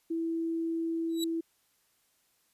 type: tone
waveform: sine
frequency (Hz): 329.6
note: E4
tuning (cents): 0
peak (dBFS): -29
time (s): 0.1-1.41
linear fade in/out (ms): 10
type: tone with exponential growth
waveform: sawtooth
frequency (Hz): 3912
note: B7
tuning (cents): -17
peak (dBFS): -26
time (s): 1.09-1.24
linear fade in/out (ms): 2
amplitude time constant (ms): 31
effects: white hiss -71 dBFS RMS until 2.53 s + resampled to 32000 Hz